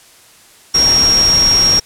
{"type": "tone in noise", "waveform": "sine", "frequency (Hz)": 5588, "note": "F8", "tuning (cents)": 0, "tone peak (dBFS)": -8, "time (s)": [0.74, 1.8], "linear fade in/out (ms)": 10, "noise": "pink", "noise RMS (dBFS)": -20, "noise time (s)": [0.74, 1.8], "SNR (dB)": 9, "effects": ["white hiss -44 dBFS RMS until 1.85 s", "low-pass 11000 Hz 12 dB/octave"]}